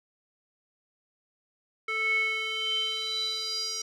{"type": "tone with band-pass filter sweep", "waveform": "square", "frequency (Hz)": 440, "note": "A4", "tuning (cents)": 0, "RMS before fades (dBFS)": -30, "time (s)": [1.88, 3.82], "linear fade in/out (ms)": 5, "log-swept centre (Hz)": [1900, 5500], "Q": 7.7, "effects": []}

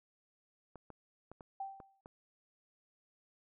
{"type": "clicks", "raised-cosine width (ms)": 1, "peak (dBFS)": -36, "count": 6, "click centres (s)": [0.757, 0.903, 1.316, 1.408, 1.802, 2.059]}
{"type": "tone with exponential decay", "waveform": "sine", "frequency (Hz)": 780, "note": "G5", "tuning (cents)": -9, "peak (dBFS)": -36, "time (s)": [1.6, 2.01], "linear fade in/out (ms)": 5, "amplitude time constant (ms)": 87}
{"effects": []}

